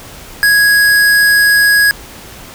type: tone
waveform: square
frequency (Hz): 1661.2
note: G#6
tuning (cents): 0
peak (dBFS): -7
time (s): 0.43-1.91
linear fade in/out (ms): 0
effects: pink hiss -33 dBFS RMS until 2.54 s